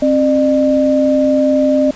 sine tone pair together, 266.5 / 602 Hz, C4 / D5, +32 / +43 cents, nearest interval octave + major second, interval 1411 cents, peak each -12 dBFS, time 0.02-1.91 s, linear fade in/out 5 ms, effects pink hiss -36 dBFS RMS until 1.95 s + resampled to 16000 Hz

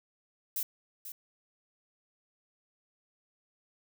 violet noise with echo, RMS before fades -33 dBFS, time 0.56-0.63 s, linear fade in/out 2 ms, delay 490 ms, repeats 1, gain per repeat -10 dB, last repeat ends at 1.12 s, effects none

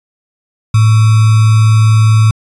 sine tone with sample-and-hold, 109.4 Hz, A2, 9 cents flat, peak -4 dBFS, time 0.74-2.31 s, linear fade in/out 5 ms, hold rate 1225 Hz, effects resampled to 24000 Hz

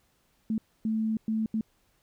sine tone bursts at uneven times, 220 Hz, A3, in tune, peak -25 dBFS, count 4, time 0.5-0.58 / 0.85-1.17 / 1.28-1.46 / 1.54-1.61 s, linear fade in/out 2 ms, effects pink hiss -69 dBFS RMS until 2.02 s

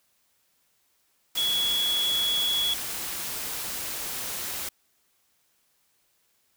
sine tone in noise, 3363 Hz, G#7, 21 cents sharp, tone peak -23 dBFS, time 1.37-2.74 s, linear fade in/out 5 ms, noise white, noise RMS -33 dBFS, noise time 1.35-4.69 s, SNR +7 dB, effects white hiss -69 dBFS RMS until 6.56 s

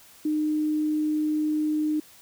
sine tone, 305.4 Hz, D#4, 32 cents flat, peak -22 dBFS, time 0.25-2 s, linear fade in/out 5 ms, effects white hiss -52 dBFS RMS until 2.21 s

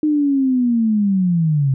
sine linear sweep, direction down, 308.1 to 130.81 Hz, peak -13 dBFS, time 0.03-1.74 s, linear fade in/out 2 ms, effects none

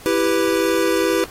square chord, E minor, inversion none, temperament equal, 329.6 / 392 / 493.9 Hz, E4 / G4 / B4, 0 / 0 / 0 cents, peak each -21 dBFS, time 0.06-1.24 s, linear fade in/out 0 ms, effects pink hiss -41 dBFS RMS until 1.3 s + AAC 48 kbps

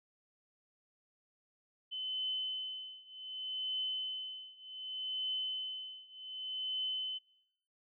sine tone with tremolo, 3040 Hz, F#7, 46 cents sharp, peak -33 dBFS, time 1.91-7.19 s, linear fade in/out 20 ms, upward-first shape triangle, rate 0.66 Hz, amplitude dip 95%, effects noise-tail reverb RT60 0.9 s tail -24 dB re dry

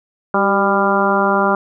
harmonic tone with a mistuned harmonic, 198.7 Hz, G3, 24 cents sharp, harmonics 1 / 2 / 3 / 4 / 5 / 6 / 7, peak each -20 / -20 / -20 / -20 / -20 / -20 / -20 dBFS, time 0.34-1.55 s, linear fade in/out 2 ms, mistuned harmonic 2, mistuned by -40 cents, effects none

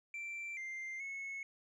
sine tone with pitch steps, 2347 / 2094 / 2192 Hz, D7 / C7 / C#7, -2 / +1 / -20 cents, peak -38 dBFS, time 0.14-1.43 s, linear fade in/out 2 ms, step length 430 ms, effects tanh soft clip ceiling -40 dBFS

